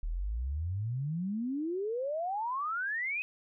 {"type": "exponential sweep", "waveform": "sine", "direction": "up", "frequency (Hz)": [37.04, 2569], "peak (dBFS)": -31, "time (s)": [0.03, 3.22], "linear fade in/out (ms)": 0, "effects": []}